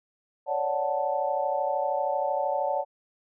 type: chord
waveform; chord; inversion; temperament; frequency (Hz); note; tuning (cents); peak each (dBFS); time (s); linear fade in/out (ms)
sine; D major seventh; third; equal; 554.4 / 587.3 / 740 / 880; C#5 / D5 / F#5 / A5; 0 / 0 / 0 / 0; -30; 0.46-2.85; 50
effects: none